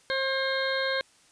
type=harmonic tone with a mistuned harmonic; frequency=534 Hz; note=C5; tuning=35 cents sharp; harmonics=1 / 2 / 3 / 4 / 6 / 7 / 8; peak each=-29 / -36 / -30 / -36 / -40 / -37 / -35 dBFS; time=0.1-1.01 s; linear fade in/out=0 ms; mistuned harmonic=8; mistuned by=-32 cents; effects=white hiss -60 dBFS RMS until 1.31 s + resampled to 22050 Hz